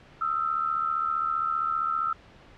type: tone pair together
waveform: sine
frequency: 1265 / 1340.2 Hz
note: D#6 / E6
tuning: +28 / +28 cents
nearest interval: minor second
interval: 100 cents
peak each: -29 / -26 dBFS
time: 0.21-2.13 s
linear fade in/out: 5 ms
effects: pink hiss -52 dBFS RMS until 2.57 s + low-pass 3000 Hz 12 dB/octave